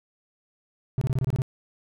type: tone bursts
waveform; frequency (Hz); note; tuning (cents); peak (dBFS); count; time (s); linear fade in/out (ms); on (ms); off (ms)
triangle; 130.81; C3; 0; -19; 8; 0.98-1.419; 0; 33; 25
effects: none